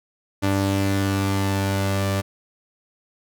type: tone pair together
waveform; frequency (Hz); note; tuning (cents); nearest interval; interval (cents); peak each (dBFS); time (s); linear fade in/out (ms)
sawtooth; 98 / 293.7; G2 / D4; 0 / 0; octave + perfect fifth; 1900; -17 / -21; 0.42-2.22; 20
effects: none